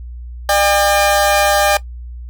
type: tone pair together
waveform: sawtooth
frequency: 602.3 / 804 Hz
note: D5 / G5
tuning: +44 / +44 cents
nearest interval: perfect fourth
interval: 500 cents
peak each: -10 dBFS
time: 0.49-1.77 s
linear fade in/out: 2 ms
effects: noise-tail reverb RT60 0.1 s tail -17 dB re dry + added 60 Hz sine -27 dBFS peak until 2.29 s

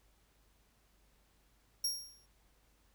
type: tone with exponential decay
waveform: sawtooth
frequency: 5588 Hz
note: F8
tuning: in tune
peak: -27 dBFS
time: 1.84-2.26 s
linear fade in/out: 5 ms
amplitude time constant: 90 ms
effects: added 50 Hz sine -70 dBFS peak until 2.94 s + pink hiss -72 dBFS RMS until 2.94 s

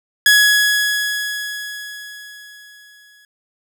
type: tone with exponential decay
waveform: sawtooth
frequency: 1679 Hz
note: G#6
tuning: 18 cents sharp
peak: -4 dBFS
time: 0.26-3.25 s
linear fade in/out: 2 ms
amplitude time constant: 650 ms
effects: none

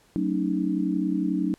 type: chord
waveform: sine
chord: D# half-diminished seventh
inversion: first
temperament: just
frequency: 186.68 / 224 / 280 / 311.1 Hz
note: F#3 / A3 / C#4 / D#4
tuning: +16 / +31 / +18 / 0 cents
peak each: -27 / -32 / -28 / -27 dBFS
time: 0.16-1.54 s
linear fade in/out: 0 ms
effects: pink hiss -60 dBFS RMS until 1.58 s + low-pass 12000 Hz 12 dB/octave

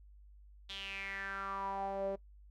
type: tone with band-pass filter sweep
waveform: sawtooth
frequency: 196 Hz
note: G3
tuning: in tune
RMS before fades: -40 dBFS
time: 0.69-2.16 s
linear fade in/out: 10 ms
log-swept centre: 3500 to 510 Hz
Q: 6.3
effects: noise-tail reverb RT60 0.1 s tail -20 dB re dry + added 50 Hz sine -55 dBFS peak until 2.5 s

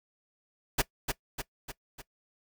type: noise with echo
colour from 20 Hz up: pink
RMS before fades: -25 dBFS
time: 0.78-0.82 s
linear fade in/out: 10 ms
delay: 300 ms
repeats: 4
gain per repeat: -5 dB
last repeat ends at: 2.02 s
effects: noise-tail reverb RT60 0.1 s tail -19 dB re dry

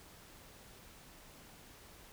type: silence
effects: pink hiss -57 dBFS RMS until 2.12 s

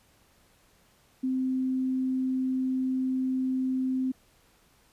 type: tone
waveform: sine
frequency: 259.6 Hz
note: C4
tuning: 13 cents flat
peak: -25 dBFS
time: 1.23-4.12 s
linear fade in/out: 10 ms
effects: pink hiss -63 dBFS RMS until 4.92 s + resampled to 32000 Hz

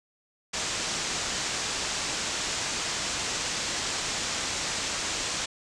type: low-pass noise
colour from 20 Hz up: white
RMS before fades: -31 dBFS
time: 0.53-5.46 s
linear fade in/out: 10 ms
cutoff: 7800 Hz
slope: 48 dB/octave
effects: none

